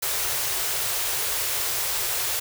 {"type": "band-stop noise", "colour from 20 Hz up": "white", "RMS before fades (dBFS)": -26, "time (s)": [0.02, 2.4], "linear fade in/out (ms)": 10, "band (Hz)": [140, 340], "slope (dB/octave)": 96, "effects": []}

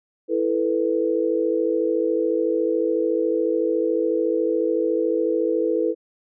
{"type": "chord", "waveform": "sine", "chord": "E suspended fourth", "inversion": "none", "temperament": "equal", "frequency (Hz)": [329.6, 440, 493.9], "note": ["E4", "A4", "B4"], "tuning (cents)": [0, 0, 0], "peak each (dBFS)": -23, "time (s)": [0.28, 5.95], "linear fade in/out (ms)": 50, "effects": []}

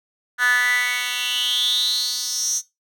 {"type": "tone with high-pass filter sweep", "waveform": "10% pulse", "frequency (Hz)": 246.9, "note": "B3", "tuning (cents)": 0, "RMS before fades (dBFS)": -21, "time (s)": [0.38, 2.62], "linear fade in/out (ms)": 50, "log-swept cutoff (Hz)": [1600, 6200], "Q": 9.1, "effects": ["noise-tail reverb RT60 0.2 s tail -17 dB re dry"]}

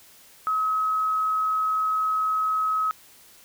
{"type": "tone", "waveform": "sine", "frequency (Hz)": 1278, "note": "D#6", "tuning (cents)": 46, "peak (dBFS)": -21, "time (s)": [0.47, 2.91], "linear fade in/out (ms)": 0, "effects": ["white hiss -52 dBFS RMS until 3.44 s"]}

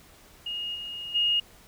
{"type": "tone with level steps", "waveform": "sine", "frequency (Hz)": 2858, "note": "F7", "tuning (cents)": 39, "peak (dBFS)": [-30, -34, -21], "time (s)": [0.46, 1.4], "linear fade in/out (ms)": 5, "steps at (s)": [0.74, 1.14], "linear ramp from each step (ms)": 20, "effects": ["pink hiss -54 dBFS RMS until 1.67 s"]}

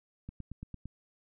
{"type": "click train", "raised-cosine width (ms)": 5, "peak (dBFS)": -29, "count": 6, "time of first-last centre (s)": [0.29, 0.856], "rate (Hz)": 8.83, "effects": []}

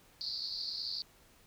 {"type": "band-pass noise", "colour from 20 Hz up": "white", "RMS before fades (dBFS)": -39, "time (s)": [0.21, 1.02], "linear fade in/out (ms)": 0, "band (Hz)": [4200, 4800], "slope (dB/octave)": 96, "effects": ["pink hiss -63 dBFS RMS until 1.46 s"]}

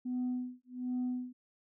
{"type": "tone with tremolo", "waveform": "sine", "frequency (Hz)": 250, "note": "B3", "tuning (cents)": 21, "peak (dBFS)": -29, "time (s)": [0.05, 1.33], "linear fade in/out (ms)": 10, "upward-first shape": "sine", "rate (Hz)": 1.3, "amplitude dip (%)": 100, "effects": ["tanh soft clip ceiling -29 dBFS"]}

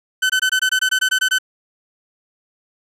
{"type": "tone bursts", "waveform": "30% pulse", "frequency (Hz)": 1520, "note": "F#6", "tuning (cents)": 46, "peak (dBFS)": -11, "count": 12, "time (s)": [0.22, 1.386], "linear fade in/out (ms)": 10, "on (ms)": 77, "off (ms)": 22, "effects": ["low-pass 11000 Hz 12 dB/octave"]}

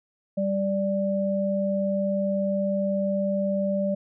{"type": "tone pair together", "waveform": "sine", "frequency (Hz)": [196.3, 587.2], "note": ["G3", "D5"], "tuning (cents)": [3, 0], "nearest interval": "octave + perfect fifth", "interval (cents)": 1897, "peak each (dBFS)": [-25, -25], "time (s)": [0.37, 3.95], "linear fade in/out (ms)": 10, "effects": []}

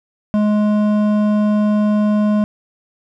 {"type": "tone with hard clipping", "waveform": "sine", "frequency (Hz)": 210, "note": "G#3", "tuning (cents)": 19, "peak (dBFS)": -14, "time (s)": [0.34, 2.44], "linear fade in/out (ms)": 0, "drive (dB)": 10, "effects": []}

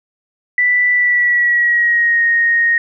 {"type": "tone with pitch glide", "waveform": "sine", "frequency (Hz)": [1975.5, 1864.6], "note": ["B6", "A#6"], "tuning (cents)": [0, 0], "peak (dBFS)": -10, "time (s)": [0.58, 2.78], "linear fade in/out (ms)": 2, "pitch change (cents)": -100, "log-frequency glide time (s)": [0.92, 2.23], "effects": []}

